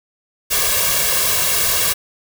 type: noise with comb filter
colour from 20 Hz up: white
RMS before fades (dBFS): -17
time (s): 0.5-1.94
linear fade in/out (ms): 20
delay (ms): 1.8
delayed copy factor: +0.85
effects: none